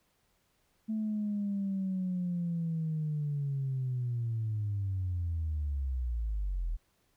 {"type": "linear sweep", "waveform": "sine", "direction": "down", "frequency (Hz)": [220.2, 38.89], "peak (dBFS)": -29, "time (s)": [0.88, 6.77], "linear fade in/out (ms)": 20, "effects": ["tanh soft clip ceiling -26 dBFS", "pink hiss -73 dBFS RMS until 7.16 s"]}